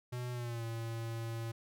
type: tone with pitch glide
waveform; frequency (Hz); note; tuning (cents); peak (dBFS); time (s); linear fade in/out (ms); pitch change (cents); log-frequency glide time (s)
square; 123.47 to 114.54; B2 to A#2; 0 to -30; -38; 0.12-1.52; 10; -130; 0.32-0.64
effects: none